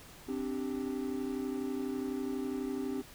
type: chord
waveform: triangle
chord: C suspended second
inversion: none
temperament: equal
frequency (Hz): 261.6 / 293.7 / 392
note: C4 / D4 / G4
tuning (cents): 0 / 0 / 0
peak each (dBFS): -34 / -37 / -37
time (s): 0.28-3.02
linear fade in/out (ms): 10
effects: pink hiss -53 dBFS RMS until 3.14 s